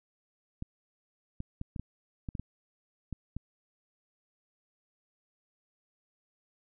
clicks, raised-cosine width 5 ms, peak -24 dBFS, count 10, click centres 0.624 / 1.404 / 1.614 / 1.762 / 1.796 / 2.288 / 2.352 / 2.396 / 3.127 / 3.366 s, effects none

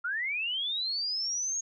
sine linear sweep, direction up, 1359 to 6645 Hz, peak -29 dBFS, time 0.04-1.61 s, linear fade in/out 10 ms, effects none

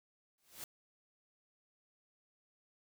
white noise with exponential growth, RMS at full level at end -43 dBFS, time 0.38-0.64 s, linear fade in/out 1 ms, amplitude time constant 55 ms, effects none

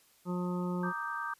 harmonic tone, 178.7 Hz, F3, 40 cents sharp, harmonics 1 / 2 / 3 / 5 / 6 / 7, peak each -32 / -39 / -44 / -44 / -50 / -45 dBFS, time 0.25-0.93 s, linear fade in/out 50 ms
sine chord, Eb major seventh, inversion second, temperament equal, 932.3 / 1174.7 / 1244.5 / 1568 Hz, Bb5 / D6 / Eb6 / G6, 0 / 0 / 0 / 0 cents, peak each -41 / -39 / -41 / -38 dBFS, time 0.83-1.34 s, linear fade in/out 5 ms
effects white hiss -65 dBFS RMS until 1.39 s + resampled to 32000 Hz

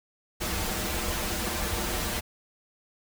pink noise with comb filter, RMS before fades -30 dBFS, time 0.4-2.21 s, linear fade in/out 20 ms, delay 7.3 ms, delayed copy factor -0.9, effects none

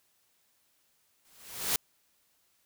white noise with exponential growth, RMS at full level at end -26 dBFS, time 1.25-1.76 s, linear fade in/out 1 ms, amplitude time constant 110 ms, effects white hiss -71 dBFS RMS until 2.65 s

